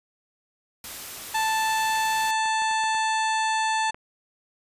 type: noise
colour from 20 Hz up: white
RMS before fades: -37 dBFS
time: 0.84-2.31 s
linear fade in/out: 2 ms
type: harmonic tone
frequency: 880 Hz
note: A5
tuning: in tune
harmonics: 1 / 2 / 3 / 4 / 5 / 7 / 8 / 9 / 10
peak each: -23 / -29 / -33 / -35 / -37 / -40 / -41 / -42 / -43 dBFS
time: 1.34-3.91 s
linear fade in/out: 10 ms
type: clicks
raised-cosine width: 0.5 ms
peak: -27 dBFS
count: 7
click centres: 2.458 / 2.62 / 2.712 / 2.838 / 2.949 / 3.899 / 3.945 s
effects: resampled to 32000 Hz